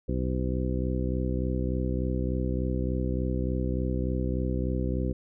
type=harmonic tone; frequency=63.4 Hz; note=B1; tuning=46 cents sharp; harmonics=1 / 2 / 3 / 4 / 5 / 6 / 8; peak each=-29 / -32 / -34 / -35 / -36 / -37 / -38 dBFS; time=0.08-5.13 s; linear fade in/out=10 ms; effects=none